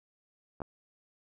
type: clicks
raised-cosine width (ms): 1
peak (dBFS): -29 / -21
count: 2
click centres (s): 0.604 / 0.618
effects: none